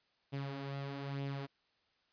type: tone with flanger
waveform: sawtooth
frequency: 138.9 Hz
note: C#3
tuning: 4 cents sharp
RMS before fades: -41 dBFS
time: 0.32-1.47 s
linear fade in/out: 20 ms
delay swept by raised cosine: 0.32 to 5.72 ms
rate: 1.1 Hz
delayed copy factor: +0.5
effects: white hiss -75 dBFS RMS until 2.12 s + resampled to 11025 Hz